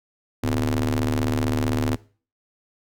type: ring-modulated tone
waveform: sawtooth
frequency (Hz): 75.6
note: D#2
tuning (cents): -49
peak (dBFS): -14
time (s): 0.43-1.96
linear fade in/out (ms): 10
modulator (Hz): 179
effects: noise-tail reverb RT60 0.4 s tail -21 dB re dry